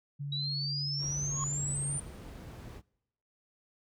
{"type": "tone with pitch glide", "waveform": "sine", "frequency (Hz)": [142.5, 141.43], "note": ["C#3", "C#3"], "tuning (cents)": [48, 35], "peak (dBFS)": -34, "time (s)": [0.19, 1.99], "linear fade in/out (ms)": 20, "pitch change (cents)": -13, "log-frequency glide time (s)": [1.54, 1.62]}
{"type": "exponential sweep", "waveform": "sine", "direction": "up", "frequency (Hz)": [3855, 9200], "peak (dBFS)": -33, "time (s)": [0.32, 2], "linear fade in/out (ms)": 5}
{"type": "noise", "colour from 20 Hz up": "brown", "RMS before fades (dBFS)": -42, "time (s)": [0.98, 2.82], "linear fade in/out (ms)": 50}
{"type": "tone with exponential growth", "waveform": "triangle", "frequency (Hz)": 1088, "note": "C#6", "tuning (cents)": -33, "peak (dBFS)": -31, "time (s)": [1.24, 1.44], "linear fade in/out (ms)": 1, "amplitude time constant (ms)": 43}
{"effects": ["noise-tail reverb RT60 0.9 s tail -25 dB re dry", "high-pass 60 Hz 12 dB/octave"]}